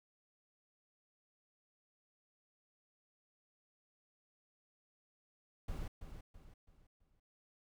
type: noise with echo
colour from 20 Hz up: brown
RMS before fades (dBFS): -41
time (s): 5.68-5.88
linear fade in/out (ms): 5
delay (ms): 330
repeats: 4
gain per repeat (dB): -8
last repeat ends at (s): 7.2
effects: none